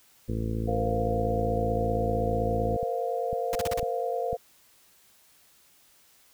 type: harmonic tone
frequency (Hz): 55.6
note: A1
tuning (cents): +19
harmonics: 1 / 2 / 3 / 4 / 5 / 6 / 7 / 8 / 9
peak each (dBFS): -32 / -31 / -41 / -34 / -41 / -38 / -45 / -41 / -43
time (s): 0.28-2.77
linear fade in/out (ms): 10
type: chord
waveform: sine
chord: Bb suspended second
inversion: none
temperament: equal with one note detuned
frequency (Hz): 466.2 / 516 / 698.5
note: Bb4 / C5 / F5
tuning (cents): 0 / -24 / 0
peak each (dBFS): -31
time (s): 0.67-4.37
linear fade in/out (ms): 20
type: click train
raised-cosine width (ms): 5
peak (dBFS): -24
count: 5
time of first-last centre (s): 2.33-4.33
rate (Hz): 2
type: noise bursts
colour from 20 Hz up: pink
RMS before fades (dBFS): -32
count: 5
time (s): 3.53-3.796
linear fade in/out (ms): 0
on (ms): 22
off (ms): 39
effects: white hiss -60 dBFS RMS until 6.33 s